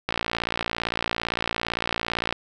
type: click train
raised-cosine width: 0.3 ms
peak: -8 dBFS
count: 130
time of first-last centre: 0.09-2.326 s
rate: 57.7 Hz
effects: none